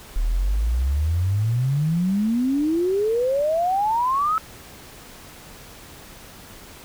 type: exponential sweep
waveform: sine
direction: up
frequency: 36.71 to 1318.5 Hz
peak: -18 dBFS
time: 0.16-4.38 s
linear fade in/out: 0 ms
effects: pink hiss -43 dBFS RMS until 6.84 s